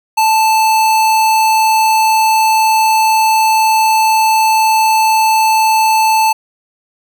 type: tone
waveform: square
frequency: 879 Hz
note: A5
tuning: 2 cents flat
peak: -9 dBFS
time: 0.17-6.33 s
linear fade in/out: 10 ms
effects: none